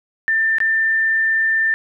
sine tone with dropouts, 1788 Hz, A6, 27 cents sharp, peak -14 dBFS, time 0.28-1.74 s, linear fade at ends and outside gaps 0 ms, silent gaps 0.584-0.603 s, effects none

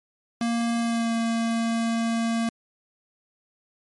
square tone with pitch glide, 233.1 to 229.2 Hz, A#3 to A#3, 0 to -29 cents, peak -23 dBFS, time 0.41-2.49 s, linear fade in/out 2 ms, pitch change -29 cents, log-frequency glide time 0.79-1.14 s, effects MP3 48 kbps

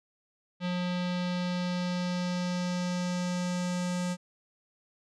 square tone with low-pass filter sweep, 178.9 Hz, F3, 42 cents sharp, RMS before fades -31 dBFS, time 0.6-4.17 s, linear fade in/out 50 ms, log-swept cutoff 3700 to 7800 Hz, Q 2, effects none

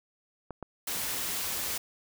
clicks, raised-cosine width 1 ms, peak -24 dBFS, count 2, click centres 0.507 / 0.627 s
white noise, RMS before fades -33 dBFS, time 0.87-1.78 s, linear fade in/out 5 ms
effects none

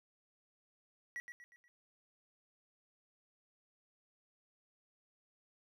triangle tone with echo, 1931 Hz, B6, 39 cents flat, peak -38 dBFS, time 1.16-1.2 s, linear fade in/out 0 ms, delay 120 ms, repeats 4, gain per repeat -7 dB, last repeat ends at 1.68 s, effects none

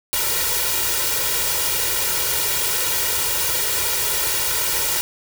white noise with comb filter, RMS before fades -21 dBFS, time 0.13-5.01 s, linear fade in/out 0 ms, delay 2.1 ms, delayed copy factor +0.9, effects none

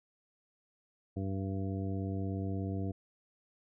harmonic tone, 96.7 Hz, G2, 23 cents flat, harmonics 1 / 2 / 3 / 4 / 5 / 7, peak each -35 / -39 / -40 / -46 / -47 / -48 dBFS, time 1.16-2.92 s, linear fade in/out 10 ms, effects none

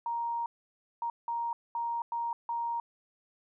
sine tone bursts at uneven times, 936 Hz, A#5, 7 cents sharp, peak -30 dBFS, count 6, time 0.06-0.46 / 1.02-1.1 / 1.28-1.53 / 1.75-2.02 / 2.12-2.33 / 2.49-2.8 s, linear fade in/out 2 ms, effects none

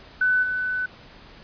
sine tone with level steps, 1500 Hz, F#6, 23 cents sharp, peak -17 / -23 dBFS, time 0.21-0.86 s, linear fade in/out 5 ms, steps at 0.42 s, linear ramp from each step 20 ms, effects pink hiss -47 dBFS RMS until 1.43 s + resampled to 11025 Hz

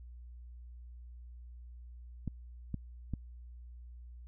clicks, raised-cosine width 5 ms, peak -23 dBFS, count 3, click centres 2.277 / 2.743 / 3.137 s, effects added 60 Hz sine -47 dBFS peak until 4.27 s

